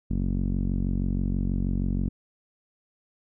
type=tone with low-pass filter; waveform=sawtooth; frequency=46.25 Hz; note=F#1; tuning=in tune; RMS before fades=-26 dBFS; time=0.1-2.09 s; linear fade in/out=10 ms; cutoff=230 Hz; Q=2.9; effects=none